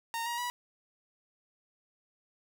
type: tone with pitch steps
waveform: sawtooth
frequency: 922 / 947.9 / 974.6 Hz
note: A#5 / A#5 / B5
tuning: -19 / +29 / -23 cents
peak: -29 dBFS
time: 0.14-0.5 s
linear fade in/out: 0 ms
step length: 120 ms
effects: 10-bit